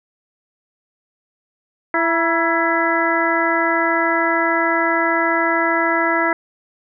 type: harmonic tone with a mistuned harmonic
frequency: 333.4 Hz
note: E4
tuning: 20 cents sharp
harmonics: 1 / 2 / 3 / 4 / 5 / 6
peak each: -22 / -22 / -22 / -22 / -22 / -22 dBFS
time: 1.94-6.33 s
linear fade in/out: 2 ms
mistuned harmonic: 3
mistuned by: -56 cents
effects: none